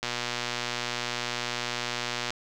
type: click train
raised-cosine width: 0.2 ms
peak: -12 dBFS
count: 274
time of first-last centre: 0.03-2.305 s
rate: 120 Hz
effects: none